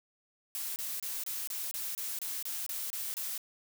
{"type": "noise bursts", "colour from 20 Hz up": "blue", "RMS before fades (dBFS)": -37, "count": 12, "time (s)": [0.55, 3.378], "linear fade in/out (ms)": 0, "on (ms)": 210, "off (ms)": 28, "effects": []}